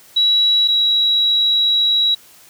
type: tone pair in turn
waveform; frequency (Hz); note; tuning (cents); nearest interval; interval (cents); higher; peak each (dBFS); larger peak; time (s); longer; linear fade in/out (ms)
sine; 3900 / 3882; B7 / B7; -23 / -31; unison; 8; first; -11 / -12; first; 0.16-0.68 / 0.68-2.15; second; 10
effects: white hiss -46 dBFS RMS until 2.49 s + high-pass 60 Hz 12 dB/octave